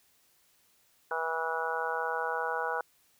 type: harmonic tone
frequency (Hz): 162.7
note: E3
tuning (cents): -22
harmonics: 3 / 4 / 5 / 6 / 7 / 8 / 9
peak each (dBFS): -36 / -40 / -36 / -37 / -41 / -40 / -35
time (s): 1.11-2.81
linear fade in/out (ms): 2
effects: white hiss -67 dBFS RMS until 3.19 s